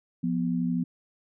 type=tone pair together; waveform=sine; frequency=174.71 / 246.9 Hz; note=F3 / B3; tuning=+1 / 0 cents; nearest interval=tritone; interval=599 cents; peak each=-27 dBFS; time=0.23-0.84 s; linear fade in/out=10 ms; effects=none